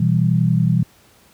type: chord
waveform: sine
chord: E minor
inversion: second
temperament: equal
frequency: 123.47 / 164.81 / 196 Hz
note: B2 / E3 / G3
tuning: 0 / 0 / 0 cents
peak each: -17 / -16 / -21 dBFS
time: 0-0.83 s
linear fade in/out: 5 ms
effects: pink hiss -52 dBFS RMS until 1.33 s + high-pass 60 Hz 12 dB/octave